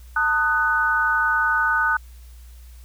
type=chord; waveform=sine; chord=D# diminished; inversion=second; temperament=just; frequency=896 / 1244.5 / 1493.4 Hz; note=A5 / D#6 / F#6; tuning=+31 / 0 / +16 cents; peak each=-25 / -23 / -19 dBFS; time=0.16-1.97 s; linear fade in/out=5 ms; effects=added 60 Hz sine -40 dBFS peak until 2.84 s + white hiss -55 dBFS RMS until 2.84 s